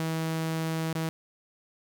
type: tone with dropouts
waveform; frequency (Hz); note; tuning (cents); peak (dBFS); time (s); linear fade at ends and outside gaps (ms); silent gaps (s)
sawtooth; 161.4; E3; -36; -24; 0-1.09; 0; 0.929-0.952
effects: none